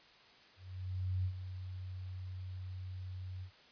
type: tone with ADSR envelope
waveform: sine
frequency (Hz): 92.5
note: F#2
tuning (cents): 0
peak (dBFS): -31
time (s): 0.56-3.51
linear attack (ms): 690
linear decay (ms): 73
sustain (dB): -10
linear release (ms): 86
effects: white hiss -61 dBFS RMS until 3.71 s + resampled to 11025 Hz